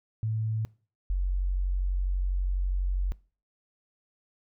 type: tone pair in turn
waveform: sine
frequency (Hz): 110 / 46.09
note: A2 / F#1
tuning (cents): 0 / -6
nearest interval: octave + minor third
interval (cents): 1506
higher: first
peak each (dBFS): -26 / -24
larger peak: second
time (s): 0.23-0.65 / 1.1-3.12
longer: second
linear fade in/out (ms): 0
effects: noise-tail reverb RT60 0.4 s tail -23 dB re dry